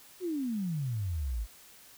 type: exponential sweep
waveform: sine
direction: down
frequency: 380.9 to 49.19 Hz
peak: -30 dBFS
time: 0.2-1.47 s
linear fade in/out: 50 ms
effects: white hiss -55 dBFS RMS until 1.97 s